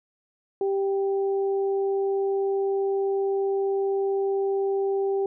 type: tone pair together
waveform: sine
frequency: 392.3 / 784 Hz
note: G4 / G5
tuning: +1 / 0 cents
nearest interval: octave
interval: 1199 cents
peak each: -22 / -34 dBFS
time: 0.61-5.26 s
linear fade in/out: 2 ms
effects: none